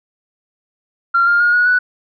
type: tone with pitch steps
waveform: sine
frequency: 1379 / 1403.9 / 1429.3 / 1455.1 / 1481.4 Hz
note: F6 / F6 / F6 / F#6 / F#6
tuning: -22 / +9 / +40 / -29 / +2 cents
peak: -9 dBFS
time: 1.14-1.79 s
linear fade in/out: 10 ms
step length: 130 ms
effects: tanh soft clip ceiling -5 dBFS